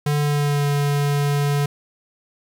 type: tone with pitch glide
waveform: square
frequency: 146.83 to 143.73 Hz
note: D3 to D3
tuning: 0 to -37 cents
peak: -18 dBFS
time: 0.06-1.66 s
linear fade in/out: 5 ms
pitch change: -37 cents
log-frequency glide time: 0.19-0.66 s
effects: 9-bit

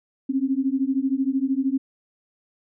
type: beating tone pair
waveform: sine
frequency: 261.6 / 274.6 Hz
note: C4 / C#4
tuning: 0 / -16 cents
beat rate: 13 Hz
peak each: -23 dBFS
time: 0.29-1.78 s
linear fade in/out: 10 ms
effects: none

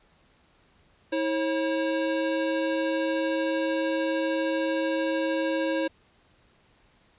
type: tone pair together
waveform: square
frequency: 322.1 / 541.2 Hz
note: E4 / C#5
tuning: -40 / -42 cents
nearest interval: major sixth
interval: 898 cents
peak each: -28 dBFS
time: 1.12-5.88 s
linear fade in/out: 10 ms
effects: pink hiss -62 dBFS RMS until 7.18 s + resampled to 8000 Hz

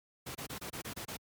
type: noise bursts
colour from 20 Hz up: pink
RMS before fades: -41 dBFS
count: 8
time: 0.26-1.17 s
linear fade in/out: 10 ms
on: 91 ms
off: 26 ms
effects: high-pass 80 Hz 12 dB/octave + MP3 96 kbps

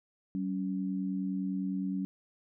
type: tone pair together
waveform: sine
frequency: 190.2 / 280 Hz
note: F#3 / C#4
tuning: +48 / +18 cents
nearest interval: perfect fifth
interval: 670 cents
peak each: -32 / -35 dBFS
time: 0.35-2.05 s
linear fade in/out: 0 ms
effects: none

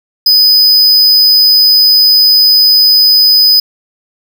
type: tone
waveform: square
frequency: 5000 Hz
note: D#8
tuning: 8 cents sharp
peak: -4 dBFS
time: 0.26-3.6 s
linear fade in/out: 5 ms
effects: none

